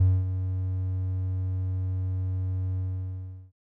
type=tone with ADSR envelope; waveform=triangle; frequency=93.2 Hz; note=F#2; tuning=13 cents sharp; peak=-13 dBFS; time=0-3.52 s; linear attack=10 ms; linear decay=230 ms; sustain=-11 dB; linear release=750 ms; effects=noise-tail reverb RT60 0.1 s tail -24 dB re dry + tanh soft clip ceiling -11 dBFS